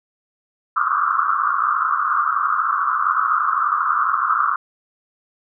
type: band-pass noise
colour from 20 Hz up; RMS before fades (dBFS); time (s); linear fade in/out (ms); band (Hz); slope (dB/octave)
pink; -19; 0.76-4.56; 5; 1100 to 1400; 96
effects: none